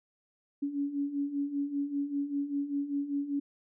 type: beating tone pair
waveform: sine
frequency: 280 / 285.1 Hz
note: C#4 / C#4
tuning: +18 / +49 cents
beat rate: 5.1 Hz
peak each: -36 / -31 dBFS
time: 0.62-3.4 s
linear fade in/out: 10 ms
effects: none